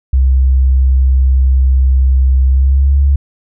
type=tone with pitch glide; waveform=sine; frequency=65.41 to 69.7 Hz; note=C2 to C#2; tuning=0 to +10 cents; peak=-6 dBFS; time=0.13-3.16 s; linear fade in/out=5 ms; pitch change=+110 cents; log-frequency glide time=2.47-2.98 s; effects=none